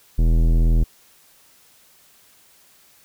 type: tone with tanh clipping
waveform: sine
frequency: 41 Hz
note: E1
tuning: 9 cents flat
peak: -15 dBFS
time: 0.18-0.84 s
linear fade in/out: 10 ms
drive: 16 dB
effects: white hiss -54 dBFS RMS until 3.04 s